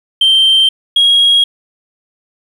sine tone pair in turn, 3136 / 3289 Hz, G7 / G#7, 0 / -18 cents, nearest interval minor second, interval 82 cents, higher second, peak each -4 dBFS, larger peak neither, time 0.21-0.69 / 0.96-1.44 s, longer neither, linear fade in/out 5 ms, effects tanh soft clip ceiling -4 dBFS + 7-bit

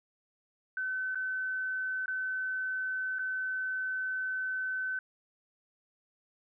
sine tone with dropouts, 1521 Hz, F#6, 47 cents sharp, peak -31 dBFS, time 0.77-4.99 s, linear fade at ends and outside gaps 2 ms, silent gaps 1.147-1.155 / 2.059-2.08 / 3.186-3.192 s, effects none

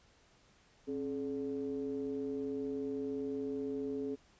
triangle ring-modulated tone, 77.78 Hz, D#2, in tune, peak -30 dBFS, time 0.87-4.16 s, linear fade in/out 20 ms, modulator 348 Hz, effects pink hiss -66 dBFS RMS until 4.39 s + resampled to 16000 Hz

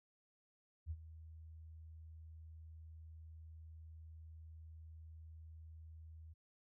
sine tone with ADSR envelope, 80 Hz, D#2, 49 cents sharp, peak -38 dBFS, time 0.86-6.34 s, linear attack 47 ms, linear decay 50 ms, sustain -14 dB, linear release 17 ms, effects none

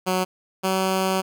10% pulse tone pair in turn, 185 / 189.32 Hz, F#3 / F#3, 0 / +40 cents, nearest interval unison, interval 40 cents, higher second, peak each -12 dBFS, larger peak neither, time 0.06-0.25 / 0.63-1.22 s, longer second, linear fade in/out 20 ms, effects none

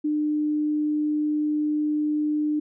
sine tone, 300.9 Hz, D4, 42 cents sharp, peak -21 dBFS, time 0.04-2.6 s, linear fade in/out 10 ms, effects none

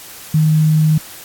sine tone, 155.56 Hz, D#3, in tune, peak -9 dBFS, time 0.34-0.98 s, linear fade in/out 5 ms, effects white hiss -35 dBFS RMS until 1.24 s + AAC 64 kbps

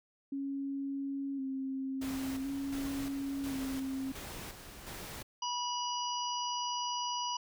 sine tone with vibrato, 271.4 Hz, C#4, 36 cents flat, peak -34 dBFS, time 0.32-4.12 s, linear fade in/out 5 ms, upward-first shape square, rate 0.47 Hz, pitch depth 29 cents each way
pink noise with tremolo, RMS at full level -44 dBFS, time 2.01-5.23 s, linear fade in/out 10 ms, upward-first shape square, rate 1.4 Hz, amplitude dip 50%
harmonic tone, 975 Hz, B5, 23 cents flat, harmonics 1 / 3 / 5 / 6, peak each -35 / -40 / -42 / -43 dBFS, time 5.42-7.37 s, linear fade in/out 5 ms
effects none

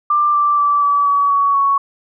sine tone with pitch steps, 1185 / 1172.7 / 1160.6 / 1148.6 / 1136.7 / 1125 / 1113.3 Hz, D6 / D6 / D6 / D6 / C#6 / C#6 / C#6, +15 / -3 / -21 / -39 / +43 / +25 / +7 cents, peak -11 dBFS, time 0.1-1.78 s, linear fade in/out 5 ms, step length 240 ms, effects none

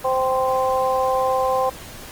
harmonic tone, 260.3 Hz, C4, 9 cents flat, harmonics 2 / 3 / 4, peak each -20 / -22 / -23 dBFS, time 0.04-1.7 s, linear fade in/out 10 ms, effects pink hiss -38 dBFS RMS until 2.11 s + Opus 24 kbps

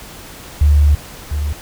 sine tone pair in turn, 73.42 / 73.8 Hz, D2 / D2, 0 / +9 cents, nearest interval unison, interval 9 cents, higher second, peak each -7 / -16 dBFS, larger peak first, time 0.61-0.95 / 1.31-1.53 s, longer first, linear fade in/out 5 ms, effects pink hiss -35 dBFS RMS until 1.61 s

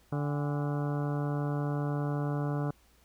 harmonic tone with a mistuned harmonic, 145.5 Hz, D3, 16 cents flat, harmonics 1 / 2 / 3 / 4 / 5 / 6 / 7 / 8 / 9 / 10, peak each -30 / -36 / -40 / -42 / -44 / -46 / -47 / -48 / -49 / -50 dBFS, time 0.12-2.71 s, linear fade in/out 5 ms, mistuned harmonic 6, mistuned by -110 cents, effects added 60 Hz sine -65 dBFS peak until 3.04 s + pink hiss -65 dBFS RMS until 3.04 s

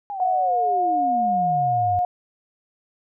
sine exponential sweep, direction down, 830.6 to 92 Hz, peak -27 dBFS, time 0.1-1.99 s, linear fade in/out 0 ms
sine tone with pitch glide, 740 to 717.7 Hz, F#5 to F5, 0 to +47 cents, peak -18 dBFS, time 0.2-2.05 s, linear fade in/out 2 ms, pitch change -53 cents, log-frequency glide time 0.44-0.51 s
effects none

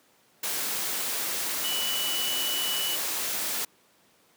sine tone in noise, 2960 Hz, F#7, in tune, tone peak -29 dBFS, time 1.64-2.96 s, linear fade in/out 5 ms, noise white, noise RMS -30 dBFS, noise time 0.43-3.65 s, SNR -2 dB, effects pink hiss -62 dBFS RMS until 4.36 s + high-pass 200 Hz 12 dB/octave

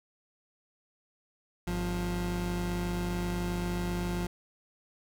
30% pulse tone pair together, 50.87 / 175.9 Hz, G#1 / F3, -35 / +13 cents, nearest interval octave + major sixth, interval 2148 cents, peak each -32 / -29 dBFS, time 1.67-4.27 s, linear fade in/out 5 ms, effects none

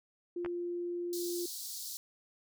sine tone, 349.2 Hz, F4, in tune, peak -34 dBFS, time 0.36-1.46 s, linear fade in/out 5 ms
clicks, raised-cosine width 0.5 ms, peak -26 / -27 dBFS, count 2, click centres 0.448 / 0.461 s
pink high-pass noise, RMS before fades -42 dBFS, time 1.13-1.97 s, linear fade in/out 0 ms, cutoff 4000 Hz, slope 48 dB/octave
effects none

